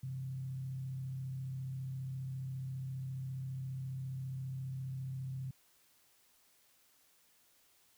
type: tone with frequency modulation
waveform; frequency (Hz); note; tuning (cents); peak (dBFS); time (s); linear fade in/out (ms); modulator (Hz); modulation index
sine; 131.7; C3; +12; -38; 0.03-5.51; 5; 34.7; 0.33
effects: white hiss -69 dBFS RMS until 7.97 s